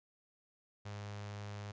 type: tone with notch filter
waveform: sawtooth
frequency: 103.2 Hz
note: G#2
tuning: 10 cents flat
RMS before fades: -45 dBFS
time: 0.85-1.72 s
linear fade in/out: 10 ms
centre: 270 Hz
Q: 1.1
effects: resampled to 16000 Hz